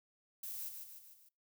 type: noise with echo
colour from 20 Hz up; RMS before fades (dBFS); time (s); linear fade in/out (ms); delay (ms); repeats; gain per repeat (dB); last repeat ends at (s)
violet; -44; 0.43-0.69; 5; 150; 4; -5; 1.29
effects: noise-tail reverb RT60 0.3 s tail -25 dB re dry